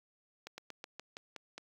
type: slowing click train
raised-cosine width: 0.2 ms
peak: -27 dBFS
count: 8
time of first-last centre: 0.47-1.58 s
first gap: 110 ms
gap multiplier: 1.12
effects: high-pass 80 Hz 12 dB/octave + 9-bit